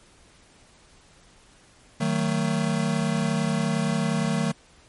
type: chord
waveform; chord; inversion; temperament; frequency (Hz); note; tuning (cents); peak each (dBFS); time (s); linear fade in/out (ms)
square; D# diminished; none; just; 155.56 / 186.68 / 224; D#3 / F#3 / A3; 0 / +16 / +31; -27 / -28 / -27; 2-4.52; 10
effects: pink hiss -55 dBFS RMS until 4.88 s + MP3 48 kbps